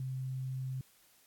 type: tone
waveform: sine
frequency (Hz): 130.81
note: C3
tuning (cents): 0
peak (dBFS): -35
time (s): 0-0.81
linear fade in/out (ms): 2
effects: white hiss -65 dBFS RMS until 1.26 s + AAC 64 kbps